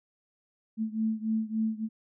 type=beating tone pair; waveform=sine; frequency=219.1 / 222.6 Hz; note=A3 / A3; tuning=-7 / +20 cents; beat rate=3.5 Hz; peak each=-29 / -31 dBFS; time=0.77-1.89 s; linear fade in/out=50 ms; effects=none